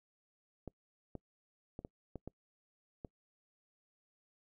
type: clicks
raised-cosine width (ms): 2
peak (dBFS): -30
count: 7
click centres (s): 0.677 / 1.153 / 1.791 / 1.849 / 2.157 / 2.276 / 3.048
effects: noise-tail reverb RT60 0.1 s tail -25 dB re dry